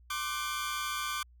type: tone cluster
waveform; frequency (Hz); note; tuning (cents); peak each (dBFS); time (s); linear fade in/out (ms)
sawtooth; 1065 / 1182 / 1521 / 3343; C6 / D6 / F#6 / G#7; +30 / +11 / +47 / +11; -38 / -31 / -36 / -40; 0.1-1.23; 5
effects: added 60 Hz sine -55 dBFS peak until 1.4 s